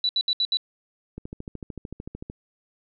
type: tone bursts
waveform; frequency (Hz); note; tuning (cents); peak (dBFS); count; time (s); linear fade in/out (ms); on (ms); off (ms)
sine; 3951; B7; 0; -20; 5; 0.04-0.571; 2; 51; 69
type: click train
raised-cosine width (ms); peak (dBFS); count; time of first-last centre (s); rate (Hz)
3; -22; 16; 1.18-2.299; 13.4
effects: none